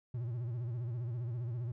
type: tone with vibrato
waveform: triangle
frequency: 119.2 Hz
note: A#2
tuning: 39 cents sharp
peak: -33 dBFS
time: 0.14-1.72 s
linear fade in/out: 5 ms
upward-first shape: sine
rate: 15 Hz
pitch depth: 110 cents each way
effects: none